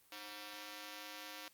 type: ring-modulated tone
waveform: 5% pulse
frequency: 419.6 Hz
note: G#4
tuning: 18 cents sharp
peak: -33 dBFS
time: 0.12-1.48 s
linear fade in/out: 0 ms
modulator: 112 Hz
effects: white hiss -68 dBFS RMS until 1.53 s + Opus 24 kbps